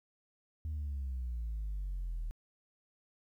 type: exponential sweep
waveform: sine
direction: down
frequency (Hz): 79.2 to 38.89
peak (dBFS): -33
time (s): 0.65-2.31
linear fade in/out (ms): 0
effects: tanh soft clip ceiling -33 dBFS + 12-bit